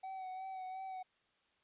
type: tone with vibrato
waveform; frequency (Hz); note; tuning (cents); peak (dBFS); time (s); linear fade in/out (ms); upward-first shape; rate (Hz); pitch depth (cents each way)
triangle; 755; F#5; +35; -40; 0.03-1.03; 10; sine; 2.8; 27
effects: white hiss -75 dBFS RMS until 1.63 s + resampled to 8000 Hz